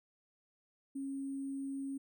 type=tone with sample-and-hold; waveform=sine; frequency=273.2 Hz; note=C#4; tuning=25 cents flat; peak=-37 dBFS; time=0.95-1.98 s; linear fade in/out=10 ms; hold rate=8820 Hz; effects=none